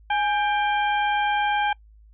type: harmonic tone with a mistuned harmonic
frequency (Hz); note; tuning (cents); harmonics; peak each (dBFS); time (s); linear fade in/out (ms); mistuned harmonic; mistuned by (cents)
791; G5; +15; 1 / 2 / 3 / 4; -21 / -27 / -31 / -33; 0.1-1.73; 5; 1; +85
effects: noise-tail reverb RT60 0.1 s tail -25 dB re dry + added 53 Hz sine -48 dBFS peak until 2.13 s